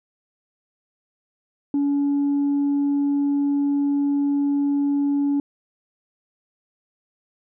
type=tone; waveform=sine; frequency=283.9 Hz; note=C#4; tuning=41 cents sharp; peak=-16 dBFS; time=1.74-5.4 s; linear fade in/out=2 ms; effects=tanh soft clip ceiling -16 dBFS